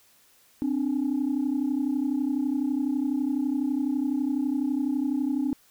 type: tone pair together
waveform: sine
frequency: 261.6 / 293.6 Hz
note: C4 / D4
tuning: 0 / 0 cents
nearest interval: major second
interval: 200 cents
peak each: -25 dBFS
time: 0.62-5.53 s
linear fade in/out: 0 ms
effects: tanh soft clip ceiling -19 dBFS + white hiss -60 dBFS RMS until 5.7 s